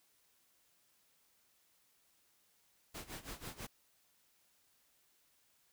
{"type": "noise with tremolo", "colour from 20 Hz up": "pink", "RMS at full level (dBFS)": -45, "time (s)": [2.94, 3.67], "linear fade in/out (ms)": 10, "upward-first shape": "sine", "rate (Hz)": 6.1, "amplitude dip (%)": 85, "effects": ["white hiss -73 dBFS RMS until 5.72 s"]}